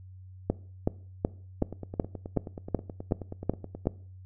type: two click trains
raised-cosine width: 2 ms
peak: -24 / -11 dBFS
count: 22 / 10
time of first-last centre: 1.62-3.856 / 0.5-3.871 s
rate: 9.39 / 2.67 Hz
effects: noise-tail reverb RT60 0.5 s tail -21 dB re dry + added 93 Hz sine -45 dBFS peak until 4.25 s